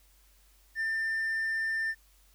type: tone with hard clipping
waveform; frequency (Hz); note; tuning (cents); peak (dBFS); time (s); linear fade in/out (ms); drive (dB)
sine; 1792; A6; +31; -29; 0.75-1.95; 50; 2
effects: added 48 Hz sine -61 dBFS peak until 2.34 s + white hiss -65 dBFS RMS until 2.34 s